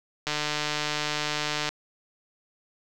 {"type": "click train", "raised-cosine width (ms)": 0.2, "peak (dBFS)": -10, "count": 214, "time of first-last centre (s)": [0.27, 1.69], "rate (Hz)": 150, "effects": []}